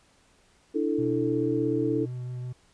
sine chord, D suspended second, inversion none, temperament just, 293.7 / 330.4 / 440.5 Hz, D4 / E4 / A4, 0 / +4 / +2 cents, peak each -28 dBFS, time 0.74-2.06 s, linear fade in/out 20 ms
triangle tone with vibrato, 124.6 Hz, B2, 16 cents sharp, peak -30 dBFS, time 0.98-2.53 s, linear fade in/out 10 ms, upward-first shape sine, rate 6.2 Hz, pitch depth 9 cents each way
effects pink hiss -62 dBFS RMS until 2.73 s + resampled to 22050 Hz

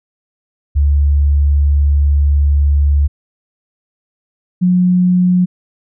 sine tone pair in turn, 71.8 / 180.53 Hz, D2 / F#3, -39 / -42 cents, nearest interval octave + major third, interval 1597 cents, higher second, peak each -8 dBFS, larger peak neither, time 0.75-3.08 / 4.61-5.46 s, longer first, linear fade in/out 20 ms, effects none

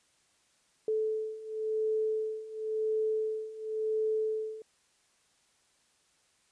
sine beating tone pair, 435.2 / 436.14 Hz, A4 / A4, -19 / -15 cents, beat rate 0.94 Hz, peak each -34 / -31 dBFS, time 0.88-4.62 s, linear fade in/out 2 ms, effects white hiss -69 dBFS RMS until 6.51 s + resampled to 22050 Hz

